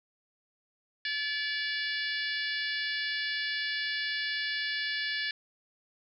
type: harmonic tone with a mistuned harmonic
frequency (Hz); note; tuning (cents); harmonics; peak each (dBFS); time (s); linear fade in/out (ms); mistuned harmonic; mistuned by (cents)
576; D5; -34; 3 / 4 / 5 / 6 / 7 / 8 / 9; -33 / -39 / -40 / -39 / -41 / -40 / -43; 1.05-5.31; 2; 7; +33
effects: none